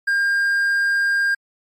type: tone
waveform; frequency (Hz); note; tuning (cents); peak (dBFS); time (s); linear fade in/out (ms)
triangle; 1606; G6; +41; -14; 0.07-1.35; 10
effects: MP3 64 kbps